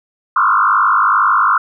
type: tone with frequency modulation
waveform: sine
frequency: 1226 Hz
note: D#6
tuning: 26 cents flat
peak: -9 dBFS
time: 0.36-1.58 s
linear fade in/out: 5 ms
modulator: 51.1 Hz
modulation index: 4
effects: none